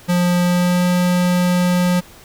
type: tone with pitch glide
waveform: square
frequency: 177 to 178.75 Hz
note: F3 to F3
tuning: +23 to +41 cents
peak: -14 dBFS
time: 0.08-2.01 s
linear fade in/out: 20 ms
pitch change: +18 cents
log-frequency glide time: 0.43-0.86 s
effects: pink hiss -43 dBFS RMS until 2.24 s